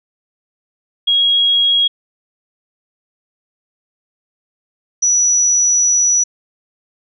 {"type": "tone pair in turn", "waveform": "sine", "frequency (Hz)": [3298, 5889], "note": ["G#7", "F#8"], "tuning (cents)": [-13, -9], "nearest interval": "minor seventh", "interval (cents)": 1004, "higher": "second", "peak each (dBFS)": -10, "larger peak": "neither", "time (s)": [[1.07, 1.88], [5.02, 6.24]], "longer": "second", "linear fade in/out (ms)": 10, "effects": []}